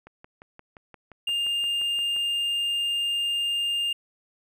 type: click train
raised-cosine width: 0.5 ms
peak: -30 dBFS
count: 13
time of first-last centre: 0.07-2.164 s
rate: 5.73 Hz
type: tone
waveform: triangle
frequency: 2809 Hz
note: F7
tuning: 9 cents sharp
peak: -22 dBFS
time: 1.27-3.93 s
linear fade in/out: 5 ms
effects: none